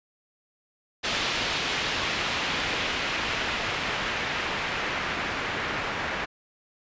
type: noise with low-pass filter sweep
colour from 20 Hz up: white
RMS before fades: -29 dBFS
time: 1.03-6.26 s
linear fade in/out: 20 ms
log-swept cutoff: 3500 to 1900 Hz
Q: 1.1
effects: resampled to 16000 Hz